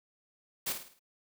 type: noise with echo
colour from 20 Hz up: white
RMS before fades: -33 dBFS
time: 0.66-0.73 s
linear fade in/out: 10 ms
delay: 53 ms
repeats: 5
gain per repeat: -7 dB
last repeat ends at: 0.995 s
effects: none